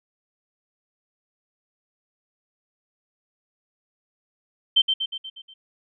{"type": "tone with echo", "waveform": "sine", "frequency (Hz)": 3115, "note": "G7", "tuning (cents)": -12, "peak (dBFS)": -13, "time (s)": [4.76, 4.82], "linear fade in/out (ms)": 10, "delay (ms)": 120, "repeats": 6, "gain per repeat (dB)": -5, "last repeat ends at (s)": 5.54, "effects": []}